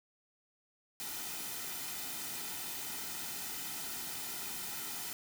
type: noise with comb filter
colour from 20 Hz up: white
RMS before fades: -41 dBFS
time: 1-5.13 s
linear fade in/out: 0 ms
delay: 1.8 ms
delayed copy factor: -0.6
effects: none